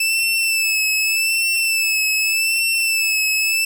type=tone with vibrato; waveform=sawtooth; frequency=2637 Hz; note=E7; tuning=in tune; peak=-13 dBFS; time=0-3.65 s; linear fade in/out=5 ms; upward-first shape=sine; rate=0.84 Hz; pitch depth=41 cents each way; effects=none